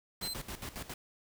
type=noise with tremolo; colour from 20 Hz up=pink; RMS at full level=-41 dBFS; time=0.21-0.94 s; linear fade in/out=5 ms; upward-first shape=square; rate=7.3 Hz; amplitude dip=75%
type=tone; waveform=sawtooth; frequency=4100 Hz; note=C8; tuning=36 cents flat; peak=-33 dBFS; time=0.22-0.34 s; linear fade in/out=10 ms
effects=none